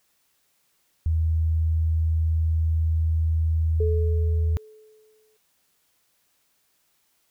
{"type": "tone", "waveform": "sine", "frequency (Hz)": 80.4, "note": "E2", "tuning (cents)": -43, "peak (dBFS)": -19, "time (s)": [1.06, 4.57], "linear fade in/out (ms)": 0}
{"type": "tone with exponential decay", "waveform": "sine", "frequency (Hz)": 432.4, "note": "A4", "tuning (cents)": -30, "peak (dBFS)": -23, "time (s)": [3.8, 5.37], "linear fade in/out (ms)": 5, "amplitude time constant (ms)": 340}
{"effects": ["white hiss -68 dBFS RMS until 7.3 s"]}